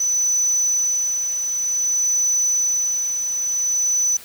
sine tone with tremolo, 5990 Hz, F#8, 20 cents sharp, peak -13 dBFS, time 0-4.17 s, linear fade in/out 5 ms, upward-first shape sine, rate 0.54 Hz, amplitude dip 55%, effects tanh soft clip ceiling -15 dBFS + white hiss -41 dBFS RMS until 4.24 s

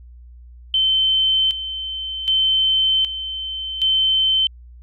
sine tone with tremolo, 3084 Hz, G7, 29 cents flat, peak -14 dBFS, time 0.74-4.47 s, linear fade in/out 2 ms, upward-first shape square, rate 0.65 Hz, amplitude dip 70%, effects added 60 Hz sine -39 dBFS peak until 4.82 s

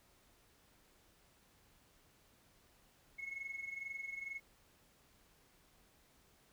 sine tone with amplitude modulation, 2184 Hz, C#7, 26 cents flat, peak -38 dBFS, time 3.18-4.4 s, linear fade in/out 20 ms, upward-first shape sine, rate 22.2 Hz, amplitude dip 75%, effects tanh soft clip ceiling -37 dBFS + pink hiss -69 dBFS RMS until 6.52 s

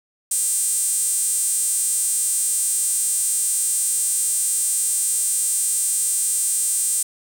sawtooth tone with high-pass filter, 402.2 Hz, G4, 44 cents sharp, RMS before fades -21 dBFS, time 0.31-7.03 s, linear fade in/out 5 ms, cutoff 8500 Hz, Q 6.7, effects none

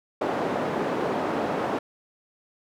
white band-pass noise, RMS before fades -27 dBFS, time 0.21-1.79 s, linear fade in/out 5 ms, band 220 to 670 Hz, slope 12 dB/octave, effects none

